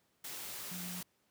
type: tone in noise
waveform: sine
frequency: 179 Hz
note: F3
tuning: 43 cents sharp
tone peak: -43 dBFS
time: 0.71-1.01 s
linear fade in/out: 5 ms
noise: white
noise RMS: -44 dBFS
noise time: 0.24-1.03 s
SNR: -2 dB
effects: pink hiss -75 dBFS RMS until 1.3 s + high-pass 100 Hz 12 dB/octave